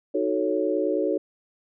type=chord; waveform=sine; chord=D# half-diminished seventh; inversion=none; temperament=equal; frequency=311.1 / 370 / 440 / 554.4 Hz; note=D#4 / F#4 / A4 / C#5; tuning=0 / 0 / 0 / 0 cents; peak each=-27 dBFS; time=0.14-1.18 s; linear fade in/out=10 ms; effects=none